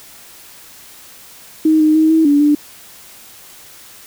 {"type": "tone with pitch steps", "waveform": "sine", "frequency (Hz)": [314.2, 308.8, 315.3, 320.9, 288.1, 294.9], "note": ["D#4", "D#4", "D#4", "E4", "D4", "D4"], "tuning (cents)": [17, -13, 23, -46, -33, 7], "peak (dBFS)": -8, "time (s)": [1.65, 2.55], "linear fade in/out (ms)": 5, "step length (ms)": 150, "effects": ["white hiss -40 dBFS RMS until 4.06 s"]}